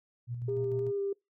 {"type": "tone with tremolo", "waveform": "sine", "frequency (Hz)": 120.3, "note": "B2", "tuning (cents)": -45, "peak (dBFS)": -32, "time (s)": [0.27, 0.92], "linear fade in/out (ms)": 50, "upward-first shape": "square", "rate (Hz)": 6.7, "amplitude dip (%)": 40}
{"type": "tone with vibrato", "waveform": "sine", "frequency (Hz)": 400, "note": "G4", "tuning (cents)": 35, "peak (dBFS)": -29, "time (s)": [0.48, 1.13], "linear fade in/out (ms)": 5, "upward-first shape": "square", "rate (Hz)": 3, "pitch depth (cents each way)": 11}
{"effects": ["noise-tail reverb RT60 0.2 s tail -26 dB re dry", "tanh soft clip ceiling -21 dBFS"]}